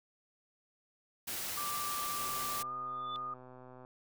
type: noise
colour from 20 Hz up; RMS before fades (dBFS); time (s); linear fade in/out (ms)
white; -39; 1.27-2.63; 10
type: tone with pitch glide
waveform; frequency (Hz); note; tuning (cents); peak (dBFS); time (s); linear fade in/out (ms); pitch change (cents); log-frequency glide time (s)
sine; 1174.7 to 1227.4; D6 to D#6; 0 to -24; -37; 1.57-3.34; 5; +76; 2.58-2.73
type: click train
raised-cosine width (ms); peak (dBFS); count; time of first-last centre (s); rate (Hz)
1; -39; 213; 2.18-3.849; 127
type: tone with exponential growth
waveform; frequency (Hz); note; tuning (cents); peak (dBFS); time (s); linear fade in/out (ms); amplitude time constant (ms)
sine; 3500; A7; -10; -39; 2.87-3.16; 0; 61
effects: none